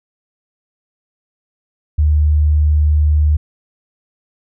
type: tone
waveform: sine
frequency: 75.4 Hz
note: D2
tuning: 46 cents sharp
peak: -9 dBFS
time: 1.98-3.37 s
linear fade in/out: 10 ms
effects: none

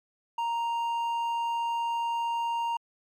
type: tone with hard clipping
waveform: sine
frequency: 932.3 Hz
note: A#5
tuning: in tune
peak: -28 dBFS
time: 0.38-2.77 s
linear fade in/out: 5 ms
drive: 5 dB
effects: MP3 64 kbps

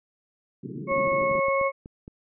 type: band-pass noise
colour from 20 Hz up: pink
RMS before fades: -36 dBFS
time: 0.63-1.4 s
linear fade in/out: 5 ms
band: 120 to 420 Hz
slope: 96 dB/octave
type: harmonic tone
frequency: 547 Hz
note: C#5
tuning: 23 cents flat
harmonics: 1 / 2 / 4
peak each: -23 / -26 / -29 dBFS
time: 0.87-1.72 s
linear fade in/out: 50 ms
type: clicks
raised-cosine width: 3 ms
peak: -28 dBFS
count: 11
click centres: 0.919 / 0.981 / 1.076 / 1.12 / 1.219 / 1.313 / 1.353 / 1.484 / 1.613 / 1.859 / 2.079 s
effects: none

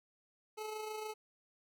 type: tone with amplitude modulation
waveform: 25% pulse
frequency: 430.8 Hz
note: A4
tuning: 37 cents flat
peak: -35 dBFS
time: 0.57-1.14 s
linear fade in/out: 20 ms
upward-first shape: sine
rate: 26.9 Hz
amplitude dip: 40%
effects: none

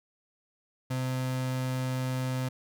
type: tone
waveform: 35% pulse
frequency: 128.9 Hz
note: C3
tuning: 26 cents flat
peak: -27 dBFS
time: 0.9-2.49 s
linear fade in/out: 10 ms
effects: none

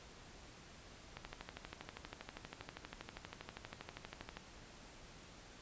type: click train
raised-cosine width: 0.3 ms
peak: -29 dBFS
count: 41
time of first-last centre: 1.17-4.37 s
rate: 12.5 Hz
effects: pink hiss -57 dBFS RMS until 5.61 s + resampled to 16000 Hz

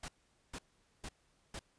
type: noise bursts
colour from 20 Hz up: pink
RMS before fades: -44 dBFS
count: 4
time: 0.03-1.592 s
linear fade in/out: 5 ms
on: 53 ms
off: 450 ms
effects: pink hiss -73 dBFS RMS until 1.78 s + resampled to 22050 Hz

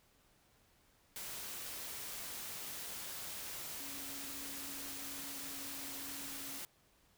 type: tone in noise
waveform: sine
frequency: 277.2 Hz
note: C#4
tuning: in tune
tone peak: -53 dBFS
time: 3.8-6.59 s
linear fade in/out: 0 ms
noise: white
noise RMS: -45 dBFS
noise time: 1.16-6.65 s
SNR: -11 dB
effects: pink hiss -70 dBFS RMS until 7.17 s

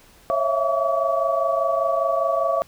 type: tone cluster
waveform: sine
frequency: 548 / 652 / 677 / 1140 Hz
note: C#5 / E5 / E5 / C#6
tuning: -20 / -19 / +46 / +48 cents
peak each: -24 dBFS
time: 0.3-2.62 s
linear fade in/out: 0 ms
effects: pink hiss -52 dBFS RMS until 2.67 s

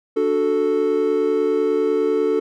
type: chord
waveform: triangle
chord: D major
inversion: none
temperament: equal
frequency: 293.7 / 370 / 440 Hz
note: D4 / F#4 / A4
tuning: 0 / 0 / 0 cents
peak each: -22 / -21 / -16 dBFS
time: 0.16-2.4 s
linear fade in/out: 10 ms
effects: none

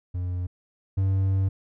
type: tone pair in turn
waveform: triangle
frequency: 89.7 / 96.14 Hz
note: F2 / G2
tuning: +47 / -33 cents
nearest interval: minor second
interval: 120 cents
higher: second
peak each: -24 / -18 dBFS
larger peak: second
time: 0.14-0.47 / 0.97-1.49 s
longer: second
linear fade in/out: 10 ms
effects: none

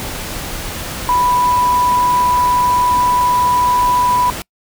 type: tone in noise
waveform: sine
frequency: 988 Hz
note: B5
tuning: in tune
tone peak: -11 dBFS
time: 1.09-4.3 s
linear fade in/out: 0 ms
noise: pink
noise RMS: -25 dBFS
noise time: 0-4.42 s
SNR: +11 dB
effects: noise-tail reverb RT60 0.1 s tail -26 dB re dry

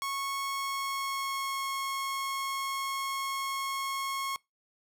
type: tone with pitch glide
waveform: sawtooth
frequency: 1100 to 1089.9 Hz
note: C#6 to C#6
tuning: -14 to -30 cents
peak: -28 dBFS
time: 0.02-4.36 s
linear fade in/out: 0 ms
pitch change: -16 cents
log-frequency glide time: 0.41-1.67 s
effects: noise-tail reverb RT60 0.2 s tail -24 dB re dry

